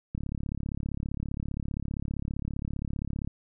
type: click train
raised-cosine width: 5 ms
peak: -20 dBFS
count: 111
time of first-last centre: 0.15-3.275 s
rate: 35.2 Hz
effects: none